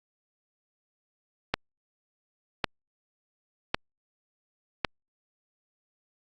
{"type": "click train", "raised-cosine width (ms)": 0.3, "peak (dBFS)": -7, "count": 4, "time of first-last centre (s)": [1.54, 4.848], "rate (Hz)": 0.907, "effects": ["Opus 48 kbps"]}